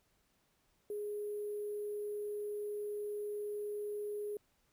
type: tone with sample-and-hold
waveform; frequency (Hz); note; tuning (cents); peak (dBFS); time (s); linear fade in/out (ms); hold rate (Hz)
sine; 415.3; G#4; 0; -37; 0.9-4.37; 2; 11025
effects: pink hiss -75 dBFS RMS until 4.72 s